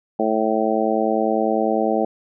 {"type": "harmonic tone", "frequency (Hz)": 110, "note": "A2", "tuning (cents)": 0, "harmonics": [2, 3, 4, 5, 6, 7], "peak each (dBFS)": [-24, -24, -24, -24, -24, -24], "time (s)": [0.19, 2.05], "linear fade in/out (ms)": 5, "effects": []}